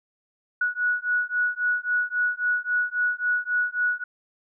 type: beating tone pair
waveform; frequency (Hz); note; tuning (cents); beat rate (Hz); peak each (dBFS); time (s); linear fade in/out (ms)
sine; 1464 / 1467.7; F#6 / F#6; -19 / -14; 3.7; -25; 0.61-4.04; 5
effects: none